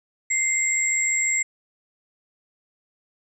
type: tone pair together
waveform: sine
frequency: 2092 / 7607 Hz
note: C7 / A#8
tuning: -1 / +34 cents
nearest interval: octave + minor seventh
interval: 2235 cents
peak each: -23 / -22 dBFS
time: 0.3-1.43 s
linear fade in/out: 10 ms
effects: none